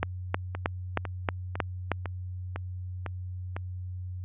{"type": "two click trains", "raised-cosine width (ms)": 0.5, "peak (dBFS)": [-10, -19], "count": [7, 7], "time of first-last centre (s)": [[0.03, 1.917], [0.55, 3.565]], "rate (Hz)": [3.18, 1.99], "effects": ["added 91 Hz sine -34 dBFS peak until 4.24 s", "resampled to 8000 Hz"]}